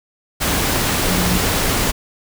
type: tone in noise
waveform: sine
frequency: 180.5 Hz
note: F#3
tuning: 43 cents flat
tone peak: -19 dBFS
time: 1.07-1.39 s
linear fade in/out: 20 ms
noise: pink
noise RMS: -18 dBFS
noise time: 0.4-1.92 s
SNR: -4 dB
effects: none